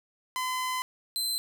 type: tone pair in turn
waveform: sawtooth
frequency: 1020 / 4080 Hz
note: C6 / C8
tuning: -44 / -44 cents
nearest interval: 2 octaves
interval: 2400 cents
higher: second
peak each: -25 / -25 dBFS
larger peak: neither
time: 0.36-0.82 / 1.16-1.38 s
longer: first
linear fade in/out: 0 ms
effects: none